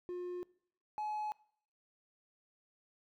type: tone pair in turn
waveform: triangle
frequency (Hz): 357 / 849.1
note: F4 / G#5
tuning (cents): +38 / +38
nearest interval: octave + minor third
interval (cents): 1500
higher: second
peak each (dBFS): -36 / -33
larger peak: second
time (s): 0.09-0.43 / 0.98-1.32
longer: neither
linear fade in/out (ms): 0
effects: noise-tail reverb RT60 0.6 s tail -23 dB re dry + tanh soft clip ceiling -30 dBFS